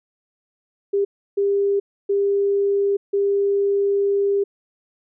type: tone bursts at uneven times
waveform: sine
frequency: 400 Hz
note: G4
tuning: 35 cents sharp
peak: -16 dBFS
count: 4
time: 0.93-1.05 / 1.37-1.8 / 2.09-2.97 / 3.13-4.44 s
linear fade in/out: 10 ms
effects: none